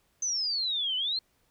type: exponential two-way sweep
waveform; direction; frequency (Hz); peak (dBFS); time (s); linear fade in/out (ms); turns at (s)
sine; down then up; 6272 to 2960 to 4282; -27; 0.22-1.19; 5; 0.96
effects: pink hiss -70 dBFS RMS until 1.5 s